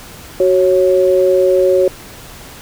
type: tone pair together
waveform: sine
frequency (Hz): 372.5 / 550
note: F#4 / C#5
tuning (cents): +12 / -14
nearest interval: perfect fifth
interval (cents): 674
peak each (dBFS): -11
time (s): 0.4-1.88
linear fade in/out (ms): 2
effects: pink hiss -35 dBFS RMS until 2.61 s